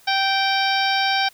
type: harmonic tone with a mistuned harmonic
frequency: 780 Hz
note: G5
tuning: 9 cents flat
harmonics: 1 / 2 / 3 / 4 / 5 / 6 / 7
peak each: -21 / -24 / -26 / -27 / -28 / -29 / -29 dBFS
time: 0.07-1.29 s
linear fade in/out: 10 ms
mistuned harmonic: 5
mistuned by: -44 cents
effects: white hiss -52 dBFS RMS until 1.33 s